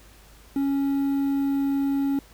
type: tone with quantisation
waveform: triangle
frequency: 277.2 Hz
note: C#4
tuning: in tune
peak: -19 dBFS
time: 0.56-2.19 s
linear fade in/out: 2 ms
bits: 8
effects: added 51 Hz sine -51 dBFS peak until 2.33 s + pink hiss -53 dBFS RMS until 2.33 s